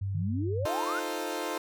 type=tone; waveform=sine; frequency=98 Hz; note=G2; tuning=in tune; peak=-29 dBFS; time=0.01-0.66 s; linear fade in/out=10 ms
type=exponential sweep; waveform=sine; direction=up; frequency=140.5 to 1568 Hz; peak=-31 dBFS; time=0.14-1 s; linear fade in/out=10 ms
type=chord; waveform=20% pulse; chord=F dominant seventh; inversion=third; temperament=equal; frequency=311.1 / 349.2 / 440 / 523.3 Hz; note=Eb4 / F4 / A4 / C5; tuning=0 / 0 / 0 / 0 cents; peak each=-32 dBFS; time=0.65-1.58 s; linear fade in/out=5 ms
effects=none